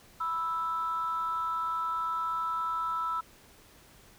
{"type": "tone pair together", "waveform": "sine", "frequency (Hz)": [987.8, 1318.5], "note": ["B5", "E6"], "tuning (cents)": [0, 0], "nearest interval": "perfect fourth", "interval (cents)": 500, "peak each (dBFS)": [-34, -29], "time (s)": [0.2, 3.21], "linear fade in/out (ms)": 10, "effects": ["tanh soft clip ceiling -23 dBFS", "pink hiss -57 dBFS RMS until 4.18 s"]}